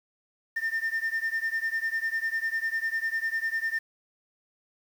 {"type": "beating tone pair", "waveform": "sine", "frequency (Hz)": [1800, 1810], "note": ["A6", "A6"], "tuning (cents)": [39, 48], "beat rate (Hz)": 10, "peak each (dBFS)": -28, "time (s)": [0.56, 3.79], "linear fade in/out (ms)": 10, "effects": ["tanh soft clip ceiling -23 dBFS", "8-bit"]}